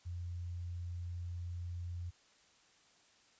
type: tone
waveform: sine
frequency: 87.31 Hz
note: F2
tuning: in tune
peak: -39 dBFS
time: 0.05-2.11 s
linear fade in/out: 20 ms
effects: white hiss -67 dBFS RMS until 3.39 s + resampled to 16000 Hz